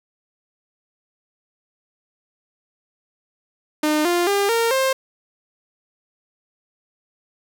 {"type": "tone with pitch steps", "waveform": "sawtooth", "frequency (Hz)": [304.2, 349.4, 401.4, 461.1, 529.6], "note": ["D#4", "F4", "G4", "A#4", "C5"], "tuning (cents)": [-39, 1, 41, -19, 21], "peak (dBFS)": -13, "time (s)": [3.83, 4.93], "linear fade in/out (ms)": 5, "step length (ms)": 220, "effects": []}